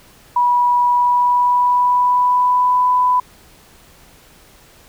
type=tone with pitch glide; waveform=sine; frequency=975 to 997.2 Hz; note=B5 to B5; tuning=-23 to +16 cents; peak=-11 dBFS; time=0.36-3.2 s; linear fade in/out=5 ms; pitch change=+39 cents; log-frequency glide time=0.91-2.89 s; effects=pink hiss -47 dBFS RMS until 4.88 s